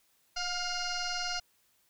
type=tone with frequency modulation; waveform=sine; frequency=2114 Hz; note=C7; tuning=17 cents sharp; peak=-31 dBFS; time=0.36-1.4 s; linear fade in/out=10 ms; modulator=708 Hz; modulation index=5; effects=white hiss -70 dBFS RMS until 1.89 s